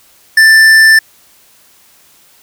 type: tone with tanh clipping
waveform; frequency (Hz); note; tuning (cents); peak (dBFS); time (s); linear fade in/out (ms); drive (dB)
triangle; 1771; A6; +11; -4; 0.37-0.99; 5; 17
effects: white hiss -46 dBFS RMS until 2.42 s